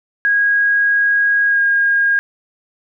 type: tone with pitch glide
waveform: sine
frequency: 1643 to 1625.1 Hz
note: G#6 to G#6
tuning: -19 to -38 cents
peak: -11 dBFS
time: 0.25-2.19 s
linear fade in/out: 0 ms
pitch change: -19 cents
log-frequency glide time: 1.47-1.6 s
effects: none